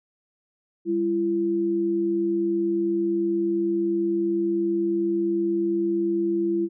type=tone pair together; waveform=sine; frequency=200 / 338.6 Hz; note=G3 / E4; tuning=+35 / +46 cents; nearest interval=major sixth; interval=911 cents; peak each=-30 / -21 dBFS; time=0.85-6.69 s; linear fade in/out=50 ms; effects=none